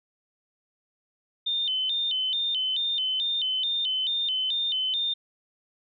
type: tone with vibrato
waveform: sine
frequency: 3322 Hz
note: G#7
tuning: in tune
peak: -24 dBFS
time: 1.46-5.14 s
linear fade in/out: 10 ms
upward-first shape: square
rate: 2.3 Hz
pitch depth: 150 cents each way
effects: none